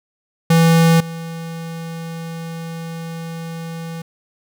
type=tone with level steps; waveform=square; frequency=165.1 Hz; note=E3; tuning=3 cents sharp; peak=-10 / -27 dBFS; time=0.5-4.02 s; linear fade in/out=5 ms; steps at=1 s; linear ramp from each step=5 ms; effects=none